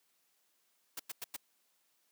white noise bursts, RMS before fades -41 dBFS, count 4, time 0.97-1.365 s, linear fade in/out 5 ms, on 26 ms, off 97 ms, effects white hiss -75 dBFS RMS until 2.11 s + high-pass 200 Hz 12 dB/octave

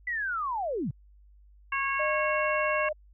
sine linear sweep, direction down, 2004 to 103.83 Hz, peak -28 dBFS, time 0.07-0.91 s, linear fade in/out 5 ms
harmonic tone, 548 Hz, C#5, 20 cents flat, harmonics 2 / 3 / 4 / 5, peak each -30 / -32 / -33 / -34 dBFS, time 1.72-2.89 s, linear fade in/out 5 ms
sine tone, 610 Hz, D#5, 34 cents flat, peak -28 dBFS, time 1.99-2.93 s, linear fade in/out 10 ms
effects added 50 Hz sine -53 dBFS peak until 3.13 s

